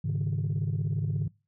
sine chord, Ab suspended fourth, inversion none, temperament equal, 103.83 / 138.59 / 155.56 Hz, Ab2 / Db3 / Eb3, 0 / 0 / 0 cents, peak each -29 dBFS, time 0.04-1.28 s, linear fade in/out 10 ms, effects noise-tail reverb RT60 0.3 s tail -23 dB re dry + tanh soft clip ceiling -22 dBFS

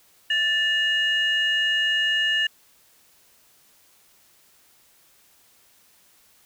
sine tone pair together, 1760 / 2862 Hz, A6 / F7, 0 / +42 cents, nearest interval minor sixth, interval 842 cents, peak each -21 dBFS, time 0.3-2.47 s, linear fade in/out 5 ms, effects tanh soft clip ceiling -14 dBFS + white hiss -58 dBFS RMS until 6.45 s

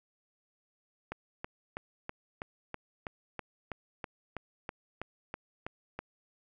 click train, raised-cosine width 0.5 ms, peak -22 dBFS, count 16, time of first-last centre 1.12-5.99 s, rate 3.08 Hz, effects none

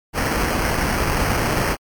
pink noise with sample-and-hold, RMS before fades -20 dBFS, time 0.13-1.77 s, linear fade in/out 50 ms, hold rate 3675 Hz, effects MP3 96 kbps

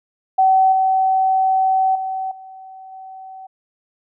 sine tone with level steps, 761 Hz, F#5, 48 cents sharp, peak -10 / -13 / -21 / -35 / -33 dBFS, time 0.38-3.47 s, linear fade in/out 10 ms, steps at 0.72 / 1.95 / 2.31 / 2.92 s, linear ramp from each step 5 ms, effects none

